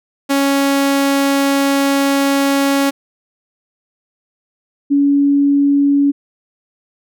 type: tone pair in turn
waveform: sawtooth / sine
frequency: 277.3 / 282.8 Hz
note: C#4 / C#4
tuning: +1 / +35 cents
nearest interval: unison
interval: 34 cents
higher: second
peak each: -8 / -9 dBFS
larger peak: first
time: 0.29-2.91 / 4.9-6.12 s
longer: first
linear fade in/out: 20 ms
effects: none